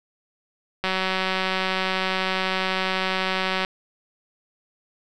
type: click train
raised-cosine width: 0.3 ms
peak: -8 dBFS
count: 529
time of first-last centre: 0.84-3.649 s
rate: 188 Hz
effects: none